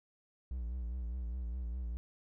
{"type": "tone with vibrato", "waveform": "triangle", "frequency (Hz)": 60.4, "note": "B1", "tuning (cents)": -38, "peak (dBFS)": -34, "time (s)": [0.51, 1.97], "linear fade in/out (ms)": 0, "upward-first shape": "sine", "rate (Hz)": 4.9, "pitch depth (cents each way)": 100, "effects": []}